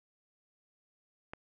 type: click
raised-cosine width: 0.5 ms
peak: -26 dBFS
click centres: 1.335 s
effects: none